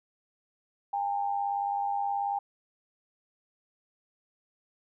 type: tone pair together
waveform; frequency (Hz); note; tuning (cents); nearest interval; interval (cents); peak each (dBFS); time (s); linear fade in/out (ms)
sine; 805 / 903.6; G5 / A5; +46 / +46; major second; 200; -28 / -35; 0.93-2.39; 5
effects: none